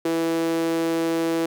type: tone with high-pass filter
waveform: sawtooth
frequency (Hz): 164.81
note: E3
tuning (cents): 0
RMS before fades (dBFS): -23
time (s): 0.05-1.46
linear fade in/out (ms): 5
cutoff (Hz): 380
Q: 8.4
effects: none

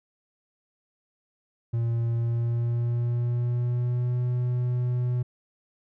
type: tone with pitch glide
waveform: triangle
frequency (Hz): 116.54 to 123.47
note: A#2 to B2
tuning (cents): 0 to 0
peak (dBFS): -21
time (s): 1.73-5.23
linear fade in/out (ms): 10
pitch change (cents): +100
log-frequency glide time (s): 2.13-4.2
effects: none

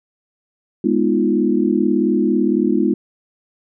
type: chord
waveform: sine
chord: F half-diminished seventh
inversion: first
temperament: equal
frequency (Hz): 207.7 / 246.9 / 311.1 / 349.2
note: Ab3 / Cb4 / Eb4 / F4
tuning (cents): 0 / 0 / 0 / 0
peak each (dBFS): -19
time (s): 0.84-2.94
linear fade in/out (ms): 5
effects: none

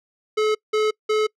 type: tone bursts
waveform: square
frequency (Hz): 429.8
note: A4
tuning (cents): -41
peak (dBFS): -18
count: 3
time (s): 0.37-1.27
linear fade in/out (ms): 10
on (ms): 180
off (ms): 180
effects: noise-tail reverb RT60 0.1 s tail -26 dB re dry + low-pass 5000 Hz 12 dB/octave

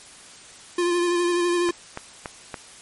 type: tone with vibrato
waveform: square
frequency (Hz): 349.2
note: F4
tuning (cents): 0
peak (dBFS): -20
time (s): 0.78-1.71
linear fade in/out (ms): 5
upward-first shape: sine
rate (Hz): 12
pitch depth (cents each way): 25
type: click train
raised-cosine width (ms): 0.5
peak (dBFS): -15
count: 4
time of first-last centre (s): 1.69-2.542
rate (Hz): 3.52
effects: white hiss -45 dBFS RMS until 2.81 s + MP3 48 kbps

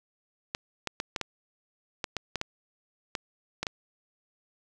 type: clicks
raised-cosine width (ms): 0.2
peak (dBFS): -13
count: 12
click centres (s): 0.549 / 0.873 / 1.001 / 1.162 / 1.213 / 2.042 / 2.167 / 2.357 / 2.414 / 3.152 / 3.63 / 3.668
effects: none

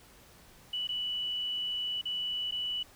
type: tone with dropouts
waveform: sine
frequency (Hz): 2960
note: F#7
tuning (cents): 0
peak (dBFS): -31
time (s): 0.73-2.83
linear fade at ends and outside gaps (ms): 5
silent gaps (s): 0.873-0.889 / 2.014-2.054 / 2.511-2.521
effects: pink hiss -57 dBFS RMS until 2.95 s

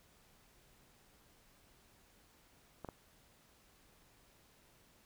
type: clicks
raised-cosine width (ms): 1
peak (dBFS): -30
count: 2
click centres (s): 2.847 / 2.888
effects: pink hiss -67 dBFS RMS until 5.05 s

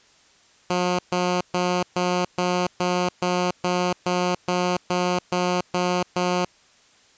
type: tone bursts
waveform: 10% pulse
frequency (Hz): 179.4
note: F3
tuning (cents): +47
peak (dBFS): -12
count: 14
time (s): 0.7-6.45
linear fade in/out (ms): 5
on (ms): 290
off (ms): 130
effects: white hiss -56 dBFS RMS until 7.17 s + resampled to 16000 Hz

